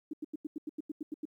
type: tone bursts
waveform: sine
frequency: 304 Hz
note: D#4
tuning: 40 cents flat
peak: -34 dBFS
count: 11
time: 0.11-1.254 s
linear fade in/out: 5 ms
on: 24 ms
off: 88 ms
effects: 12-bit